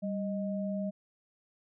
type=tone pair together; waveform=sine; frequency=196 / 622.3 Hz; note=G3 / D#5; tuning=0 / 0 cents; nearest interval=octave + minor sixth; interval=2000 cents; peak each=-32 / -37 dBFS; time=0.02-0.91 s; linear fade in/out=20 ms; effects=none